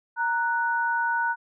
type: tone pair together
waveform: sine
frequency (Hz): 931 / 1480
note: A#5 / F#6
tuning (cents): -2 / 0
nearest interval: minor sixth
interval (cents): 802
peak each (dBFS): -25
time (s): 0.16-1.36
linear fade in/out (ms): 50
effects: none